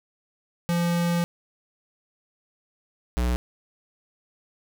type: tone pair in turn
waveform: square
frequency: 172 / 60.81 Hz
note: F3 / B1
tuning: -26 / -26 cents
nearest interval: octave + tritone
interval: 1800 cents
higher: first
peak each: -22 dBFS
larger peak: neither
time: 0.69-1.24 / 3.17-3.36 s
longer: first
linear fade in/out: 0 ms
effects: none